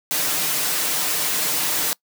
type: noise with comb filter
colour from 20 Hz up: white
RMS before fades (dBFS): -22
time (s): 0.11-1.93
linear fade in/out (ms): 0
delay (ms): 6.6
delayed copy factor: +0.65
effects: noise-tail reverb RT60 0.1 s tail -24 dB re dry + high-pass 150 Hz 12 dB/octave